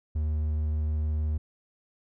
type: tone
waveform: triangle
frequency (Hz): 76.6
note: D#2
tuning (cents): -27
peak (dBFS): -23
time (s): 0.15-1.38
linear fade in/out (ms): 10
effects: none